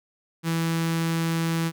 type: tone with notch filter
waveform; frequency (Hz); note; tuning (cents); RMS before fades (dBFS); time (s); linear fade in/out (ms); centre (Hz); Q
sawtooth; 164.81; E3; 0; -25; 0.43-1.72; 50; 610; 1.4
effects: none